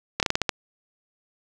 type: slowing click train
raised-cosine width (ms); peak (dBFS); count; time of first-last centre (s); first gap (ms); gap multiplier
0.2; -4; 7; 0.2-0.492; 28; 1.22
effects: none